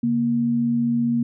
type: tone pair together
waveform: sine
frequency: 140.61 / 235.9 Hz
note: C#3 / A#3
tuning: +25 / +21 cents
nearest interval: major sixth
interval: 896 cents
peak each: -29 / -18 dBFS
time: 0.03-1.23 s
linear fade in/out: 5 ms
effects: none